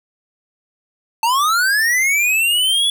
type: linear sweep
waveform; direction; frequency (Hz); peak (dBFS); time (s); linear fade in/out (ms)
square; up; 880 to 3430; -14; 1.23-2.9; 2
effects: none